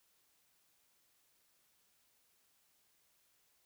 silence, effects white hiss -74 dBFS RMS until 3.65 s

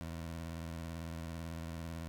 20% pulse tone with vibrato, 82.5 Hz, E2, 2 cents sharp, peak -36 dBFS, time 0.01-2.08 s, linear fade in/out 0 ms, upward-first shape triangle, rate 18 Hz, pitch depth 84 cents each way, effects none

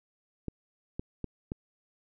clicks, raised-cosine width 3 ms, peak -21 dBFS, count 4, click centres 0.483 / 0.995 / 1.243 / 1.519 s, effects none

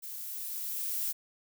violet noise with level ramp, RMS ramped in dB -42 to -32 dBFS, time 0.02-1.13 s, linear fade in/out 20 ms, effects none

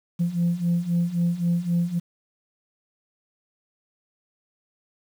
sine beating tone pair, 170 / 173.8 Hz, F3 / F3, -46 / -8 cents, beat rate 3.8 Hz, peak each -24 / -21 dBFS, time 0.19-2 s, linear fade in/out 20 ms, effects tanh soft clip ceiling -16 dBFS + 8-bit

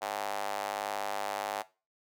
square tone with high-pass filter, 50.7 Hz, G#1, 41 cents flat, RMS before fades -35 dBFS, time 0.01-1.63 s, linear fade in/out 20 ms, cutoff 710 Hz, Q 2.9, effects noise-tail reverb RT60 0.3 s tail -18 dB re dry

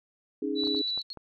sine chord, C# suspended second, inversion none, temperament equal, 277.2 / 311.1 / 415.3 Hz, C#4 / D#4 / G#4, 0 / 0 / 0 cents, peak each -32 dBFS, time 0.42-0.82 s, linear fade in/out 5 ms
sine tone, 3951 Hz, B7, in tune, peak -28 dBFS, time 0.55-1.03 s, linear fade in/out 50 ms
clicks, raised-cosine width 1 ms, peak -30 dBFS, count 5, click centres 0.636 / 0.672 / 0.747 / 0.976 / 1.173 s
sine tone bursts, 4296 Hz, C8, 45 cents sharp, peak -36 dBFS, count 5, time 0.65-1.13 s, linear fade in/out 0 ms, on 28 ms, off 85 ms
effects none

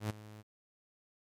sawtooth tone with ADSR envelope, 106.6 Hz, G#2, 46 cents sharp, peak -27 dBFS, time 0-0.43 s, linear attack 100 ms, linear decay 11 ms, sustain -18 dB, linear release 30 ms, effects MP3 96 kbps

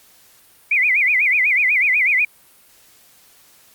sine tone with vibrato, 2227 Hz, C#7, 7 cents sharp, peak -13 dBFS, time 0.71-2.25 s, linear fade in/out 5 ms, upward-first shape sine, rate 8.1 Hz, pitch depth 200 cents each way, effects white hiss -51 dBFS RMS until 3.74 s + Opus 48 kbps

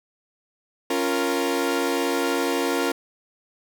sawtooth chord, Bb minor, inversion first, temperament equal, 277.2 / 349.2 / 466.2 Hz, Db4 / F4 / Bb4, 0 / 0 / 0 cents, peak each -22 dBFS, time 0.9-2.92 s, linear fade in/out 5 ms, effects none

